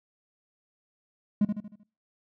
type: tone with echo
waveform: triangle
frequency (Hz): 207.7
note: G#3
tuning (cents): 0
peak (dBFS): -16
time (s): 1.41-1.45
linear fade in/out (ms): 5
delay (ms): 77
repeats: 5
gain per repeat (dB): -7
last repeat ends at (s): 1.835
effects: noise-tail reverb RT60 0.4 s tail -23 dB re dry + tanh soft clip ceiling -14 dBFS